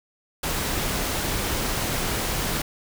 pink noise, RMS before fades -26 dBFS, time 0.43-2.62 s, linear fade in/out 5 ms, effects none

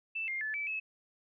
sine tone with pitch steps, 2651 / 2116 / 1736 / 2310 / 2590 Hz, E7 / C7 / A6 / D7 / E7, +9 / +19 / -24 / -29 / -31 cents, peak -33 dBFS, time 0.15-0.8 s, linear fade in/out 10 ms, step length 130 ms, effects none

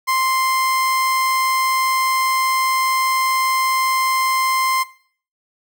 30% pulse tone, 1046.5 Hz, C6, in tune, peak -13 dBFS, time 0.07-4.84 s, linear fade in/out 20 ms, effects noise-tail reverb RT60 0.5 s tail -18 dB re dry

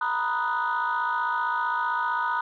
sine chord, B major seventh, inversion third, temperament equal, 932.3 / 987.8 / 1244.5 / 1480 Hz, A#5 / B5 / D#6 / F#6, 0 / 0 / 0 / 0 cents, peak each -28 dBFS, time 0.01-2.41 s, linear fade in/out 5 ms, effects tanh soft clip ceiling -18 dBFS

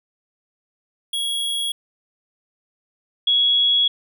square / sine tone pair in turn, 3322 / 3343 Hz, G#7 / G#7, 0 / +11 cents, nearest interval unison, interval 11 cents, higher second, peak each -22 / -14 dBFS, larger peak second, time 1.13-1.72 / 3.27-3.88 s, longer second, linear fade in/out 5 ms, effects none

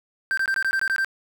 triangle tone bursts, 1568 Hz, G6, in tune, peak -18 dBFS, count 9, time 0.31-1.046 s, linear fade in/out 0 ms, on 64 ms, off 20 ms, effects 8-bit

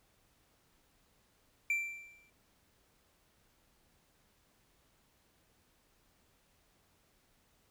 triangle tone with exponential decay, 2349 Hz, D7, in tune, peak -26 dBFS, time 1.7-2.3 s, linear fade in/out 2 ms, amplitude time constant 130 ms, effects pink hiss -71 dBFS RMS until 7.7 s

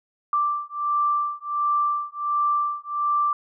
sine beating tone pair, 1174.7 / 1176.1 Hz, D6 / D6, 0 / +2 cents, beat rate 1.4 Hz, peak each -24 dBFS, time 0.33-3.33 s, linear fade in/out 2 ms, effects none

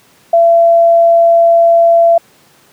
sine tone, 675 Hz, E5, 41 cents sharp, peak -4 dBFS, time 0.33-2.18 s, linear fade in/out 5 ms, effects pink hiss -47 dBFS RMS until 2.72 s + high-pass 150 Hz 12 dB/octave

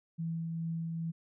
sine tone with tremolo, 164.81 Hz, E3, in tune, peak -32 dBFS, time 0.18-1.12 s, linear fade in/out 20 ms, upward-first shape triangle, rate 2.4 Hz, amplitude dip 25%, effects none

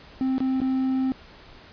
triangle tone with dropouts, 262.2 Hz, C4, 4 cents sharp, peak -19 dBFS, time 0.21-1.12 s, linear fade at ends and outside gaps 0 ms, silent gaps 0.381-0.404 / 0.603-0.616 s, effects pink hiss -48 dBFS RMS until 1.72 s + resampled to 11025 Hz

